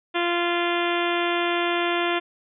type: harmonic tone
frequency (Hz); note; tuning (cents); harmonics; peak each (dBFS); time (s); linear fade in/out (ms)
346.4; F4; -14; 1 / 2 / 3 / 4 / 5 / 6 / 7 / 8 / 9 / 10; -25 / -28 / -30 / -31 / -32 / -33 / -33 / -34 / -35 / -35; 0.14-2.2; 20
effects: none